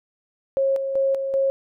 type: tone with tremolo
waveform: sine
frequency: 542 Hz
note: C#5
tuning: 39 cents flat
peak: -17 dBFS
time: 0.57-1.5 s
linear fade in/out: 0 ms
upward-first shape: square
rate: 2.6 Hz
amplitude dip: 50%
effects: none